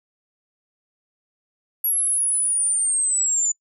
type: linear sweep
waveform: sine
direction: down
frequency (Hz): 11430 to 6990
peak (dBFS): -18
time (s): 1.84-3.52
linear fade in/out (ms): 5
effects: noise-tail reverb RT60 0.1 s tail -25 dB re dry